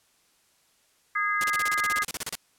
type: harmonic tone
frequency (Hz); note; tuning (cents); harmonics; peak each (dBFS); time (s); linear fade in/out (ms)
412.2; G#4; -13; 3 / 4 / 5; -27 / -28 / -29; 1.15-2.04; 10
type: noise bursts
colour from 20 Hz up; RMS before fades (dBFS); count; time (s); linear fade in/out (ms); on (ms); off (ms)
white; -30; 16; 1.41-2.353; 0; 28; 33
effects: white hiss -65 dBFS RMS until 2.58 s + low-pass 11000 Hz 12 dB/octave